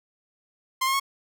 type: tone with pitch steps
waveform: sawtooth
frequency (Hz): 1049 / 1072.9 / 1097.3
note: C6 / C6 / C#6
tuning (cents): +4 / +43 / -18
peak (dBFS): -18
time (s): 0.81-0.999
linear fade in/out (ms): 10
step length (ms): 63
effects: none